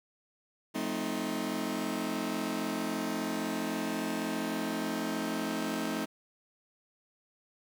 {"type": "chord", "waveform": "sawtooth", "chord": "F dominant seventh", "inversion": "none", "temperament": "just", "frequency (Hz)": [174.61, 218.3, 261.9, 314.3], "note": ["F3", "A3", "C4", "Eb4"], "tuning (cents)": [0, -13, 2, 18], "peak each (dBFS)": [-38, -32, -33, -32], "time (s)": [0.74, 6.06], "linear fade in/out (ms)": 20, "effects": ["10-bit"]}